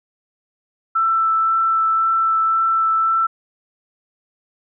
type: tone with vibrato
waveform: sine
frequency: 1328 Hz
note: E6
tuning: 12 cents sharp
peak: -14 dBFS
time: 0.95-3.27 s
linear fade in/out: 10 ms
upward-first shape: sine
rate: 1.9 Hz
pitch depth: 9 cents each way
effects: none